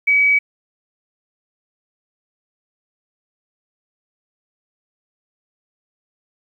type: tone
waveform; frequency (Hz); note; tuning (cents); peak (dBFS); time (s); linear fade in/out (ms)
sine; 2275; C#7; +44; -11; 0.07-0.39; 10
effects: 8-bit